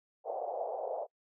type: band-pass noise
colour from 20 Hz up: white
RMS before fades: -37 dBFS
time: 0.24-1.07 s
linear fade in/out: 50 ms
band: 480 to 750 Hz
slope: 48 dB/octave
effects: noise-tail reverb RT60 0.1 s tail -24 dB re dry